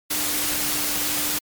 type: tone in noise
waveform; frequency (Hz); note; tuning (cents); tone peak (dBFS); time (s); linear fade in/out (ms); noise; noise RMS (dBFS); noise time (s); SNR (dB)
sine; 297.3; D4; +21; -35; 0.1-1.39; 10; white; -24; 0.1-1.39; -14
effects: MP3 96 kbps